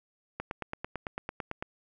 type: click train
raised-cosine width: 0.5 ms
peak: -19 dBFS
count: 12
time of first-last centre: 0.4-1.625 s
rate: 8.98 Hz
effects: none